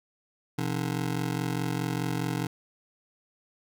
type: ring-modulated tone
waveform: 25% pulse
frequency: 146.83 Hz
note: D3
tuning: in tune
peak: -21 dBFS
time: 0.58-2.47 s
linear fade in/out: 5 ms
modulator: 22.4 Hz
effects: none